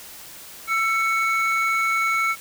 triangle tone pair together, 1334.7 / 2217 Hz, E6 / C#7, +21 / 0 cents, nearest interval major sixth, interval 879 cents, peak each -20 dBFS, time 0.67-2.36 s, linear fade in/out 50 ms, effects white hiss -41 dBFS RMS until 2.4 s

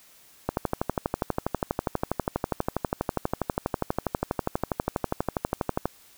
click train, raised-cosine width 1 ms, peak -10 dBFS, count 67, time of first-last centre 0.49-5.856 s, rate 12.3 Hz, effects white hiss -55 dBFS RMS until 6.17 s

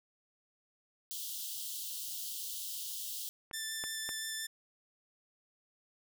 white high-pass noise, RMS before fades -41 dBFS, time 1.11-3.29 s, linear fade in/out 0 ms, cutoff 2900 Hz, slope 96 dB/octave
clicks, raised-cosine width 0.5 ms, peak -33 / -27 / -27 dBFS, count 3, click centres 3.512 / 3.839 / 4.091 s
10% pulse tone with vibrato, 1768 Hz, A6, 8 cents sharp, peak -28 dBFS, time 3.53-4.47 s, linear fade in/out 10 ms, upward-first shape sine, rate 5.8 Hz, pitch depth 9 cents each way
effects none

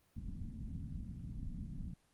pink low-pass noise, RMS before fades -44 dBFS, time 0.16-1.94 s, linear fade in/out 5 ms, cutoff 250 Hz, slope 48 dB/octave, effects pink hiss -73 dBFS RMS until 2.13 s + Opus 24 kbps

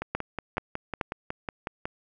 two click trains, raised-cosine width 0.5 ms, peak -16 / -12 dBFS, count 11 / 3, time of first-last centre 0.02-1.855 / 0.15-1.012 s, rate 5.45 / 2.32 Hz, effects none

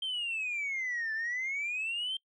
sine exponential two-way sweep, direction down then up, 3171 to 1746 to 3171 Hz, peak -30 dBFS, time 0.02-2.17 s, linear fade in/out 5 ms, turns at 1.13 s, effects noise-tail reverb RT60 0.1 s tail -25 dB re dry + tanh soft clip ceiling -29 dBFS

